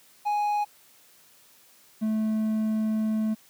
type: tone pair in turn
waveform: triangle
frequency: 830.6 / 217.7 Hz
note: G#5 / A3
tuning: 0 / -18 cents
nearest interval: octave + major seventh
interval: 2318 cents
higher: first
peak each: -21 dBFS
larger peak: neither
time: 0.25-0.65 / 2.01-3.35 s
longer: second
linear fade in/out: 20 ms
effects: white hiss -57 dBFS RMS until 3.49 s + high-pass 100 Hz 12 dB/octave